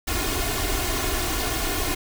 pink noise with comb filter, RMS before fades -25 dBFS, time 0.07-1.95 s, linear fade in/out 10 ms, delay 2.8 ms, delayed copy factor +0.8, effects none

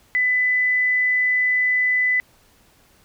sine tone, 2000 Hz, B6, 21 cents sharp, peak -16 dBFS, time 0.15-2.2 s, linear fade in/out 0 ms, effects pink hiss -56 dBFS RMS until 3.04 s

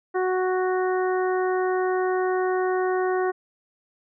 harmonic tone, 370 Hz, F#4, in tune, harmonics 1 / 2 / 3 / 4 / 5, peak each -22 / -28 / -32 / -34 / -36 dBFS, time 0.14-3.32 s, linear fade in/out 20 ms, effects none

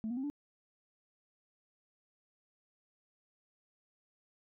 sine tone with pitch steps, 220 / 241.3 / 264.7 / 290.3 Hz, A3 / B3 / C4 / D4, 0 / -40 / +20 / -20 cents, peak -33 dBFS, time 0.04-0.3 s, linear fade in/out 0 ms, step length 65 ms, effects tanh soft clip ceiling -31 dBFS

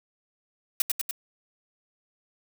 blue noise with echo, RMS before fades -22 dBFS, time 0.8-0.82 s, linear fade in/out 2 ms, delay 97 ms, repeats 3, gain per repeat -3 dB, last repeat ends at 1.111 s, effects none

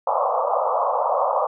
pink band-pass noise, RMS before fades -21 dBFS, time 0.07-1.47 s, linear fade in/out 5 ms, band 500 to 1200 Hz, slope 96 dB/octave, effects none

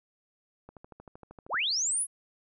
click train, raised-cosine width 1 ms, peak -33 dBFS, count 12, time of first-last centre 0.69-1.543 s, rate 12.9 Hz
sine linear sweep, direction up, 262.5 to 10930 Hz, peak -26 dBFS, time 1.49-2.07 s, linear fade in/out 50 ms
effects none

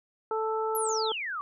harmonic tone, 440 Hz, A4, in tune, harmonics 1 / 2 / 3, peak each -29 / -32 / -34 dBFS, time 0.31-1.12 s, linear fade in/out 2 ms
sine exponential sweep, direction down, 12000 to 1119 Hz, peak -31 dBFS, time 0.75-1.41 s, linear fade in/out 0 ms
effects none

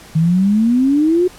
sine exponential sweep, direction up, 155.56 to 370 Hz, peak -10 dBFS, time 0.15-1.28 s, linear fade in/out 10 ms, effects pink hiss -40 dBFS RMS until 1.38 s + low-pass 12000 Hz 12 dB/octave

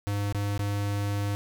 square tone with dropouts, 101.6 Hz, G#2, 38 cents flat, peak -27 dBFS, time 0.07-1.35 s, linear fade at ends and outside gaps 0 ms, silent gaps 0.325-0.347 / 0.577-0.593 s, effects none

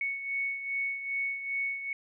sine beating tone pair, 2217 / 2219.5 Hz, C#7 / C#7, 0 / +2 cents, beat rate 2.5 Hz, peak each -31 / -38 dBFS, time 0.01-1.93 s, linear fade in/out 2 ms, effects none

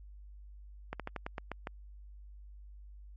slowing click train, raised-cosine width 0.5 ms, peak -22 dBFS, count 8, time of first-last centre 0.93-1.671 s, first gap 67 ms, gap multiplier 1.15, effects added 50 Hz sine -48 dBFS peak until 3.16 s + MP3 32 kbps

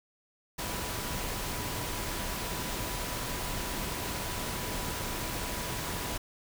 sine tone in noise, 983 Hz, B5, 8 cents flat, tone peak -45 dBFS, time 0.58-6.18 s, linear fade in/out 10 ms, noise pink, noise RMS -35 dBFS, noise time 0.58-6.18 s, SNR -13 dB, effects none

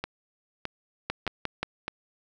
two click trains, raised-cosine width 0.3 ms, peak -15 / -12 dBFS, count 4 / 4, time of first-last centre 0.04-1.88 / 1.1-1.63 s, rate 1.63 / 5.66 Hz, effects none

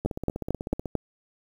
two click trains, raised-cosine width 2 ms, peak -18 / -11 dBFS, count 14 / 5, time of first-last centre 0.05-0.857 / 0.06-0.953 s, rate 16.1 / 4.48 Hz, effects 8-bit

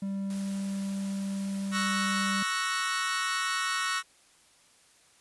triangle tone, 196 Hz, G3, in tune, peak -28 dBFS, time 0.02-2.43 s, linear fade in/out 5 ms
white noise, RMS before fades -46 dBFS, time 0.3-2.31 s, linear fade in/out 2 ms
sawtooth chord, F# dominant seventh, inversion second, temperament equal, 1108.7 / 1318.5 / 1480 / 1864.7 Hz, C#6 / E6 / F#6 / A#6, 0 / 0 / 0 / 0 cents, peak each -30 dBFS, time 1.71-4.03 s, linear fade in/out 50 ms
effects white hiss -61 dBFS RMS until 5.2 s + resampled to 24000 Hz

